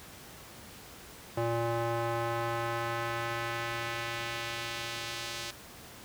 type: tone with band-pass filter sweep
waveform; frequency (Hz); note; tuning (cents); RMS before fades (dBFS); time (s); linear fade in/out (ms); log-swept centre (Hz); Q
square; 116.6; A#2; +1; -34; 1.37-5.51; 5; 610 to 4600; 0.93
effects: pink hiss -49 dBFS RMS until 6.04 s + high-pass 60 Hz 12 dB/octave